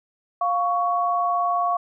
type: tone pair together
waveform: sine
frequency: 703 / 1115.9 Hz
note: F5 / C#6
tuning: +11 / +11 cents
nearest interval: minor sixth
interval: 800 cents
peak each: -22 dBFS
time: 0.41-1.77 s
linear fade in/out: 5 ms
effects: none